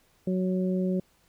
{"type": "harmonic tone", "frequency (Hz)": 185, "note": "F#3", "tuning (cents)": 0, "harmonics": [1, 2, 3], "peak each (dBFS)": [-25, -31, -35], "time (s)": [0.27, 1], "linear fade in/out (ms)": 5, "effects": ["pink hiss -65 dBFS RMS until 1.28 s"]}